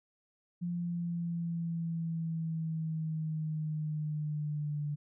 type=exponential sweep; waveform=sine; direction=down; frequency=174.61 to 146.83 Hz; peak=-32 dBFS; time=0.61-4.96 s; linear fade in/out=20 ms; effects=none